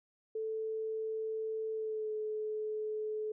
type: tone with pitch glide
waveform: sine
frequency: 440 to 429.7 Hz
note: A4 to A4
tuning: 0 to -41 cents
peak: -34 dBFS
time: 0.35-3.32 s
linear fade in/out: 5 ms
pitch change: -41 cents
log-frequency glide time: 1.73-2.12 s
effects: none